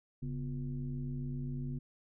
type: tone with frequency modulation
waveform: sine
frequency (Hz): 138.5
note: C#3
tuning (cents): -1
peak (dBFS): -35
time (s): 0.22-1.79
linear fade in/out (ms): 10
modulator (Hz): 108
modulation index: 0.96
effects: none